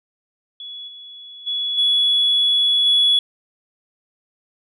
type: tone with level steps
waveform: sine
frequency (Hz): 3389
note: G#7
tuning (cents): +34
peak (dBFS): -31 / -36 / -20 / -13 / -11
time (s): 0.6-3.19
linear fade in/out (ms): 2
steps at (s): 0.87 / 1.46 / 1.77 / 2.85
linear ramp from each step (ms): 20
effects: tanh soft clip ceiling -8 dBFS